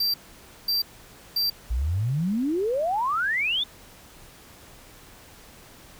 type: tone bursts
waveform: square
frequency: 4699 Hz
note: D8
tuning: in tune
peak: -22 dBFS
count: 3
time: 0-1.5 s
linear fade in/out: 5 ms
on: 140 ms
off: 540 ms
type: exponential sweep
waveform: sine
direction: up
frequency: 54 to 3644 Hz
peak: -22 dBFS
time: 1.7-3.64 s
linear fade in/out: 10 ms
effects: pink hiss -49 dBFS RMS until 5.99 s